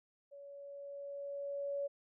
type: tone with level ramp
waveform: sine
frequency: 564 Hz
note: C#5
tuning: 30 cents sharp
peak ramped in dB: -50 to -34 dBFS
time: 0.31-1.88 s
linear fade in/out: 20 ms
effects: none